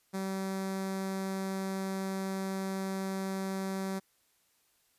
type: tone with notch filter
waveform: sawtooth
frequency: 192 Hz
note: G3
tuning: 36 cents flat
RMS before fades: -35 dBFS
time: 0.13-4 s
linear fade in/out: 20 ms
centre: 2900 Hz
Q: 1.7
effects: white hiss -71 dBFS RMS until 4.98 s + resampled to 32000 Hz